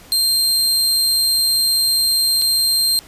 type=tone with dropouts; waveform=sawtooth; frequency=4175 Hz; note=C8; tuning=5 cents flat; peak=-11 dBFS; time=0.12-2.99 s; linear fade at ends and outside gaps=0 ms; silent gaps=2.416-2.42 s; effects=pink hiss -43 dBFS RMS until 3.07 s + resampled to 32000 Hz